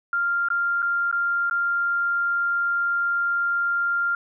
sine tone with dropouts, 1394 Hz, F6, 4 cents flat, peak -20 dBFS, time 0.13-4.15 s, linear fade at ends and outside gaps 2 ms, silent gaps 0.486-0.502 / 0.821-0.826 / 1.114-1.126 / 1.498-1.51 s, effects none

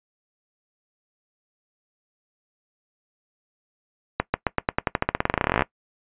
accelerating click train, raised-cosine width 0.5 ms, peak -4 dBFS, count 27, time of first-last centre 4.2-5.622 s, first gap 140 ms, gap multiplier 0.91, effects noise-tail reverb RT60 0.1 s tail -20 dB re dry + resampled to 8000 Hz

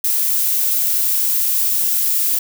violet noise, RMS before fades -17 dBFS, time 0.04-2.39 s, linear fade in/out 5 ms, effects none

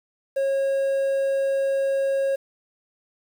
triangle tone with quantisation, 545 Hz, C#5, 29 cents flat, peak -18 dBFS, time 0.36-2.36 s, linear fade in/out 10 ms, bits 8, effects none

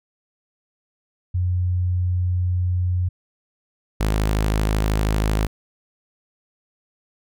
sine / sawtooth tone pair in turn, 90 / 52.84 Hz, F#2 / G#1, -47 / +31 cents, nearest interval major sixth, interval 922 cents, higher first, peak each -18 / -14 dBFS, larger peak second, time 1.34-3.09 / 4-5.47 s, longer first, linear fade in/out 10 ms, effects none

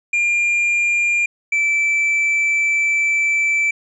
triangle tone pair in turn, 2400 / 2324 Hz, D7 / D7, +37 / -19 cents, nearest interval minor second, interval 56 cents, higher first, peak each -13 dBFS, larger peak neither, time 0.13-1.26 / 1.52-3.71 s, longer second, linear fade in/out 5 ms, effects resampled to 22050 Hz

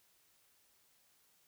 silence, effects white hiss -71 dBFS RMS until 1.47 s

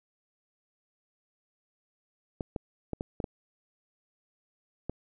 clicks, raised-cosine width 2 ms, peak -19 dBFS, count 7, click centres 2.408 / 2.562 / 2.933 / 3.009 / 3.202 / 3.242 / 4.896 s, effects none

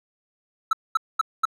triangle tone bursts, 1314 Hz, E6, 6 cents flat, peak -14 dBFS, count 4, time 0.71-1.454 s, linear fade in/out 5 ms, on 21 ms, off 220 ms, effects none

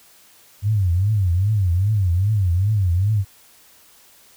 sine tone with vibrato, 96.4 Hz, G2, 28 cents flat, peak -15 dBFS, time 0.62-3.25 s, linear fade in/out 50 ms, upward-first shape triangle, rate 2.5 Hz, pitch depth 250 cents each way, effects white hiss -51 dBFS RMS until 4.36 s

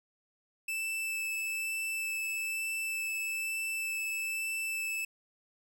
45% pulse tone with vibrato, 2637 Hz, E7, in tune, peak -32 dBFS, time 0.68-5.05 s, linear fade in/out 5 ms, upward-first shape sine, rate 1.1 Hz, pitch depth 9 cents each way, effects none

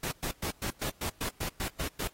pink noise bursts, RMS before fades -34 dBFS, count 11, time 0.03-2.076 s, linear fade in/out 5 ms, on 86 ms, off 110 ms, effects pink hiss -62 dBFS RMS until 2.13 s + AAC 48 kbps

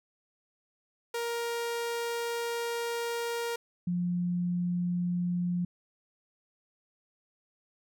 sawtooth / sine tone pair in turn, 469 / 176.54 Hz, A#4 / F3, +11 / +19 cents, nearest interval octave + perfect fourth, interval 1692 cents, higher first, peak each -27 dBFS, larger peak neither, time 1.14-3.56 / 3.87-5.65 s, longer first, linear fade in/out 5 ms, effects none

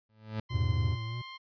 30% pulse tone with exponential growth, 108.8 Hz, A2, 19 cents flat, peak -27 dBFS, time 0.09-0.4 s, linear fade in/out 5 ms, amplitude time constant 66 ms
15% pulse tone with pitch glide, 1035 to 1053.1 Hz, C6 to C6, -19 to +11 cents, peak -36 dBFS, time 0.49-1.38 s, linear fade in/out 20 ms, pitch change +30 cents, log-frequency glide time 0.75-1.24 s
triangle tone with vibrato, 116.1 Hz, A#2, 7 cents flat, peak -32 dBFS, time 0.5-1.22 s, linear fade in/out 10 ms, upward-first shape sine, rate 3.2 Hz, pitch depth 72 cents each way
triangle chord, E augmented, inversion none, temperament just, 82.41 / 103.01 / 128.76 Hz, E2 / G#2 / B#2, 0 / -14 / -27 cents, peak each -28 / -27 / -33 dBFS, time 0.51-0.97 s, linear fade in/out 50 ms
effects resampled to 11025 Hz

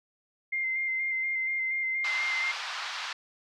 sine tone with vibrato, 2093 Hz, C7, in tune, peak -27 dBFS, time 0.52-2.52 s, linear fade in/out 10 ms, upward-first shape square, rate 4.2 Hz, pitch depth 17 cents each way
pink band-pass noise, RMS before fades -36 dBFS, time 2.04-3.13 s, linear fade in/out 5 ms, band 950 to 5000 Hz, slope 24 dB/octave
effects none

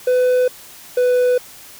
triangle tone pair in turn, 502 / 496.8 Hz, B4 / B4, +28 / +10 cents, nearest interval unison, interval 18 cents, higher first, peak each -10 dBFS, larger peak neither, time 0.07-0.48 / 0.97-1.38 s, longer neither, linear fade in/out 5 ms, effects white hiss -40 dBFS RMS until 1.79 s

